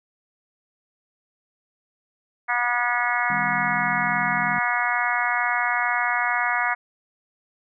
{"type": "harmonic tone", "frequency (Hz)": 242.2, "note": "B3", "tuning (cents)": -34, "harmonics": [3, 4, 5, 6, 7, 8, 9], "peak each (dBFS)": [-28, -28, -28, -28, -28, -28, -28], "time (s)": [2.48, 6.75], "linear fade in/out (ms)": 20}
{"type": "chord", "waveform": "sine", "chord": "C minor", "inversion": "first", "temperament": "equal with one note detuned", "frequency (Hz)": [155.56, 198.28, 261.6], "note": ["Eb3", "G3", "C4"], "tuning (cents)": [0, 20, 0], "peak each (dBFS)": [-35, -33, -38], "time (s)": [3.3, 4.59], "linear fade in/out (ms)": 2}
{"effects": []}